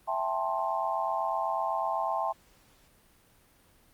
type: chord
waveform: sine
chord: A minor seventh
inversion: second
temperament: just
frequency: 660 / 792 / 880 / 1056 Hz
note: E5 / G5 / A5 / C6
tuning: +2 / +18 / 0 / +16 cents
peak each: -33 dBFS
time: 0.07-2.33 s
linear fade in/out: 20 ms
effects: pink hiss -62 dBFS RMS until 3.93 s + Opus 32 kbps